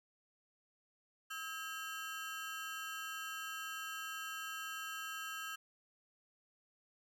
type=ring-modulated tone; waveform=30% pulse; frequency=1451 Hz; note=F#6; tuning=34 cents flat; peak=-36 dBFS; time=1.3-5.56 s; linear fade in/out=10 ms; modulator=159 Hz; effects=none